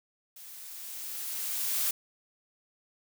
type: noise with level ramp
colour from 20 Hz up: blue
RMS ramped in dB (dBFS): -48 to -28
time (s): 0.36-1.91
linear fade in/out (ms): 5
effects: none